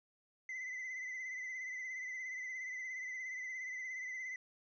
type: tone with vibrato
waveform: triangle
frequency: 2030 Hz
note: B6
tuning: 47 cents sharp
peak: -39 dBFS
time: 0.49-4.36 s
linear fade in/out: 2 ms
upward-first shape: triangle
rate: 17 Hz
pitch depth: 56 cents each way
effects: resampled to 16000 Hz